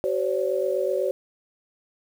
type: tone cluster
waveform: sine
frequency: 378.8 / 522 / 570 Hz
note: F#4 / C5 / C#5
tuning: +41 / -4 / +48 cents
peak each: -26 dBFS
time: 0.04-1.11 s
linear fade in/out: 0 ms
effects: 8-bit